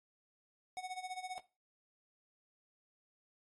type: tone with tremolo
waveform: square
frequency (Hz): 740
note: F#5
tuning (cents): 0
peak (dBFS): -39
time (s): 0.77-1.38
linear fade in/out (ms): 0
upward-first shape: sine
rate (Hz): 15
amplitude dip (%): 80
effects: noise-tail reverb RT60 0.3 s tail -17 dB re dry + AAC 32 kbps